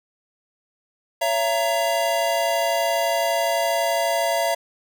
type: chord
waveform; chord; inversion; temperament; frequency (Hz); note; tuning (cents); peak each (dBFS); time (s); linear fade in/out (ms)
square; A# diminished; first; just; 559.4 / 671.3 / 932.3; C#5 / E5 / A#5; +16 / +31 / 0; -27 / -22 / -27; 1.21-4.55; 10
effects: none